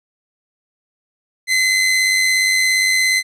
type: tone with amplitude modulation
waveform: sawtooth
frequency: 2047 Hz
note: C7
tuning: 38 cents flat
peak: -8 dBFS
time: 1.47-3.23 s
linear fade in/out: 50 ms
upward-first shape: sine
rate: 97.2 Hz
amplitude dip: 35%
effects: low-pass 10000 Hz 12 dB/octave